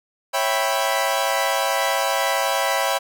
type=chord; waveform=sawtooth; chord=C# half-diminished seventh; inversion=none; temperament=equal with one note detuned; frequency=549.9 / 659.3 / 784 / 987.8 Hz; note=C#5 / E5 / G5 / B5; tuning=-14 / 0 / 0 / 0 cents; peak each=-21 dBFS; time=0.33-2.99 s; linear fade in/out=20 ms; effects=none